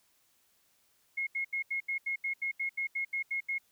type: tone bursts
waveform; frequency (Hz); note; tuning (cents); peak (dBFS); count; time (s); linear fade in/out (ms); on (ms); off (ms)
sine; 2161; C#7; -45; -30; 14; 1.17-3.584; 10; 100; 78
effects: white hiss -70 dBFS RMS until 3.71 s